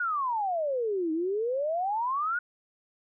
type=exponential two-way sweep; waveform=sine; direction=down then up; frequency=1480 to 310 to 1480 Hz; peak=-26 dBFS; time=0-2.39 s; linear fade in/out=5 ms; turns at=1.12 s; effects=none